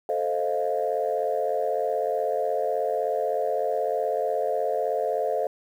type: chord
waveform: sine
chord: F dominant seventh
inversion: first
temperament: equal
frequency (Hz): 440 / 523.3 / 622.3 / 698.5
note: A4 / C5 / Eb5 / F5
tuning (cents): 0 / 0 / 0 / 0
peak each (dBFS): -28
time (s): 0.09-5.47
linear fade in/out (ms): 2
effects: tanh soft clip ceiling -14 dBFS + 9-bit